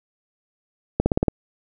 accelerating click train, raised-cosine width 2 ms, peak -4 dBFS, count 6, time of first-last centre 1-1.283 s, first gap 60 ms, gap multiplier 0.97, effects none

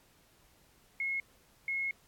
sine tone bursts at uneven times, 2169 Hz, C#7, 38 cents flat, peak -31 dBFS, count 2, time 1-1.2 / 1.68-1.91 s, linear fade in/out 2 ms, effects pink hiss -65 dBFS RMS until 2.07 s + AAC 64 kbps

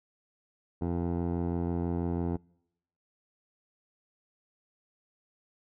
15% pulse tone with low-pass filter, 86.1 Hz, F2, 24 cents flat, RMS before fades -31 dBFS, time 0.81-2.37 s, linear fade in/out 10 ms, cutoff 610 Hz, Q 1.3, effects noise-tail reverb RT60 0.8 s tail -26 dB re dry

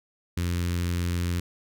sawtooth tone with notch filter, 87.31 Hz, F2, in tune, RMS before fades -27 dBFS, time 0.37-1.4 s, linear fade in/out 5 ms, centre 710 Hz, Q 0.54, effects none

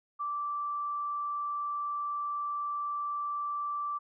sine tone, 1168 Hz, D6, 10 cents flat, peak -31 dBFS, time 0.19-3.99 s, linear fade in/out 20 ms, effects none

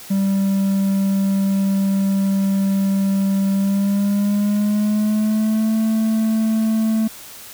triangle tone with pitch glide, 195.3 to 220.5 Hz, G3 to A3, -6 to +4 cents, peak -13 dBFS, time 0.1-7.08 s, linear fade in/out 10 ms, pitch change +210 cents, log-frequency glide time 3.52-5.75 s, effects white hiss -38 dBFS RMS until 7.53 s

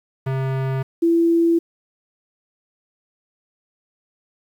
square / sine tone pair in turn, 133.1 / 335.4 Hz, C3 / E4, +30 / +30 cents, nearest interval octave + major third, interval 1600 cents, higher second, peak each -21 / -13 dBFS, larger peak second, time 0.26-0.83 / 1.02-1.59 s, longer neither, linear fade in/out 10 ms, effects low-pass 2000 Hz 12 dB/octave + 8-bit

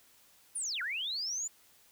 sine linear two-way sweep, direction down then up, 10050 to 1361 to 7160 Hz, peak -33 dBFS, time 0.55-1.48 s, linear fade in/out 10 ms, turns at 0.82 s, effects white hiss -63 dBFS RMS until 1.91 s

